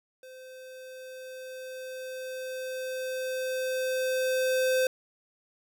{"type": "tone with level ramp", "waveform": "square", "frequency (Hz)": 516, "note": "C5", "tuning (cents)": -24, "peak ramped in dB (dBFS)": [-46, -23], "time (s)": [0.23, 4.87], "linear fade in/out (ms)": 2, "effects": []}